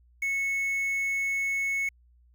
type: tone with quantisation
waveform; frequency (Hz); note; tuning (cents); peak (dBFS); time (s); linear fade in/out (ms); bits
triangle; 2200; C#7; -14; -24; 0.22-1.89; 5; 8
effects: added 60 Hz sine -57 dBFS peak until 2.34 s